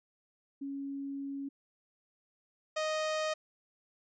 sine / sawtooth tone pair in turn, 277.2 / 622.3 Hz, C#4 / D#5, 0 / 0 cents, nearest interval octave + major second, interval 1400 cents, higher second, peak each -36 / -27 dBFS, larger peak second, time 0.61-1.49 / 2.76-3.34 s, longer first, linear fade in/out 10 ms, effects resampled to 16000 Hz

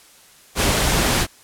pink noise, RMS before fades -18 dBFS, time 0.55-1.27 s, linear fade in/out 50 ms, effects white hiss -49 dBFS RMS until 1.43 s + low-pass 12000 Hz 12 dB/octave

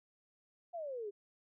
sine exponential sweep, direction down, 716 to 392 Hz, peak -39 dBFS, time 0.73-1.11 s, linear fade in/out 20 ms, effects none

